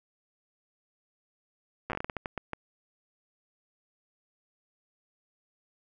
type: slowing click train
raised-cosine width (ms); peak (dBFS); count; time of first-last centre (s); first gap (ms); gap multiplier
0.5; -18; 13; 1.9-2.533; 8; 1.31
effects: none